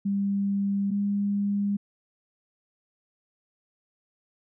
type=tone pair in turn; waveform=sine; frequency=199.1 / 202 Hz; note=G3 / G#3; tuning=+27 / -48 cents; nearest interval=unison; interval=25 cents; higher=second; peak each=-23 dBFS; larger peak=neither; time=0.05-0.91 / 0.91-1.77 s; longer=neither; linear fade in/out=10 ms; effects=none